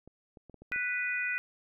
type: clicks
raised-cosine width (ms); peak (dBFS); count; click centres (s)
2; -37; 7; 0.076 / 0.372 / 0.497 / 0.543 / 0.62 / 0.716 / 0.761
type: harmonic tone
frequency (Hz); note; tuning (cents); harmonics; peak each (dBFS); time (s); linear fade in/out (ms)
493.9; B4; 0; 3 / 4 / 5; -34 / -34 / -34; 0.72-1.38; 0
effects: none